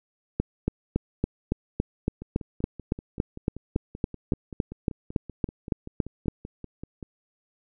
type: two click trains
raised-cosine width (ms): 3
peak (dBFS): -24 / -10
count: 26 / 22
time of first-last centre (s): 2.22-7.028 / 0.4-6.282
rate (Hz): 5.2 / 3.57
effects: none